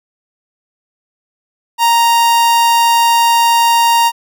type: tone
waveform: 45% pulse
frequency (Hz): 932.3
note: A#5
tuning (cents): 0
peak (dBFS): -8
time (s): 1.78-4.12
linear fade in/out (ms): 50
effects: none